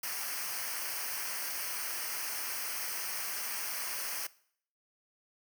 white noise with comb filter, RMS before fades -37 dBFS, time 0.03-4.27 s, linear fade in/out 5 ms, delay 0.27 ms, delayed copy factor -0.8, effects noise-tail reverb RT60 0.6 s tail -20 dB re dry

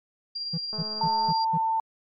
sine tone with tremolo, 4762 Hz, D8, 23 cents sharp, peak -28 dBFS, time 0.35-1.45 s, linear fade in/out 10 ms, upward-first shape triangle, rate 18 Hz, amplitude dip 40%
triangle tone bursts, 164.81 Hz, E3, in tune, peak -24 dBFS, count 5, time 0.53-1.58 s, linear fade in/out 10 ms, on 50 ms, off 200 ms
click train, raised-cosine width 1 ms, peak -28 dBFS, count 125, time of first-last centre 0.73-1.307 s, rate 215 Hz
sine tone, 894 Hz, A5, 27 cents sharp, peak -22 dBFS, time 1.01-1.8 s, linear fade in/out 2 ms
effects MP3 48 kbps

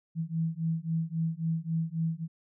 sine beating tone pair, 161.4 / 165.1 Hz, E3 / E3, -36 / +3 cents, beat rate 3.7 Hz, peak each -31 dBFS, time 0.15-2.28 s, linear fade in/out 50 ms, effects none

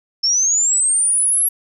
sine linear sweep, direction up, 5300 to 11360 Hz, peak -13 dBFS, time 0.23-1.49 s, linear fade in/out 10 ms, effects none

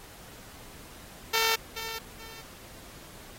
5% pulse tone with echo, 450 Hz, A4, 39 cents sharp, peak -12 dBFS, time 1.33-1.56 s, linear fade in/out 10 ms, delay 430 ms, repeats 2, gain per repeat -11 dB, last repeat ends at 2.42 s, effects pink hiss -49 dBFS RMS until 3.38 s + AAC 48 kbps

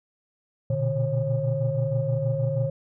sine tone cluster, 119 / 125.3 / 148.3 / 541 Hz, A#2 / B2 / D3 / C#5, +36 / +25 / +17 / -42 cents, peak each -27 dBFS, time 0.7-2.7 s, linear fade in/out 5 ms, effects tanh soft clip ceiling -14 dBFS

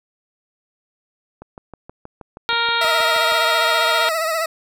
click train, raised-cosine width 1 ms, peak -22 dBFS, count 13, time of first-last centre 1.42-3.322 s, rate 6.31 Hz
harmonic tone, 466.2 Hz, A#4, in tune, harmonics 1 / 2 / 3 / 4 / 5 / 6 / 7 / 8 / 9, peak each -31 / -23 / -21 / -29 / -27 / -32 / -27 / -24 / -29 dBFS, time 2.49-4.09 s, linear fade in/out 0 ms
20% pulse tone with vibrato, 647 Hz, E5, 32 cents flat, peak -14 dBFS, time 2.81-4.46 s, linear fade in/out 5 ms, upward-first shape triangle, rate 15 Hz, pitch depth 69 cents each way
effects none

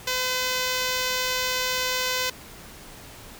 5% pulse tone, 508 Hz, B4, 49 cents sharp, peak -12 dBFS, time 0.07-2.3 s, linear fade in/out 5 ms, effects pink hiss -44 dBFS RMS until 3.39 s

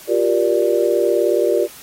sine chord, G minor seventh, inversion third, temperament just, 352.8 / 392 / 470.4 / 588 Hz, F4 / G4 / Bb4 / D5, +18 / 0 / +16 / +2 cents, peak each -19 dBFS, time 0.07-1.68 s, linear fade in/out 50 ms, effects white hiss -40 dBFS RMS until 1.82 s + AAC 48 kbps

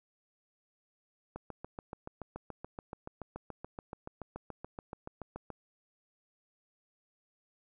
click train, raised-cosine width 1 ms, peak -27 dBFS, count 30, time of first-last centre 1.36-5.503 s, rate 7 Hz, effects none

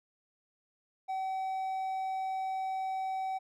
triangle tone, 762 Hz, G5, 49 cents flat, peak -30 dBFS, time 1.08-3.39 s, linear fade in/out 20 ms, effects none

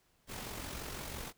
pink noise with amplitude modulation, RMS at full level -41 dBFS, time 0.27-1.33 s, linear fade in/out 50 ms, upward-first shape sine, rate 46 Hz, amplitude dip 45%, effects pink hiss -72 dBFS RMS until 1.37 s

